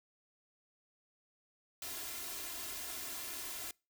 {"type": "noise with comb filter", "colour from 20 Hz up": "white", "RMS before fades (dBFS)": -43, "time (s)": [1.82, 3.71], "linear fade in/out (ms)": 2, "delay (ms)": 2.9, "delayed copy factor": 1, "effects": ["noise-tail reverb RT60 0.3 s tail -26 dB re dry"]}